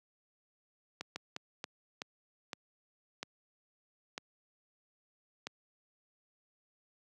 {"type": "slowing click train", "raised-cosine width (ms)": 0.2, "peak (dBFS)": -21, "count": 9, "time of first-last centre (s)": [1.01, 5.47], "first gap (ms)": 150, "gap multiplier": 1.36, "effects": ["high-pass 150 Hz 12 dB/octave"]}